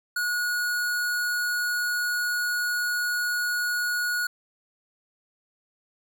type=tone; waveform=square; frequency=1453 Hz; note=F#6; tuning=32 cents flat; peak=-25 dBFS; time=0.16-4.27 s; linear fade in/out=5 ms; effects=none